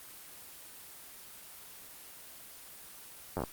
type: slowing click train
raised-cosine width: 1 ms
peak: -19 dBFS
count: 6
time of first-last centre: 3.37-3.437 s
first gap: 10 ms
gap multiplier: 1.15
effects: white hiss -50 dBFS RMS until 3.52 s + Opus 24 kbps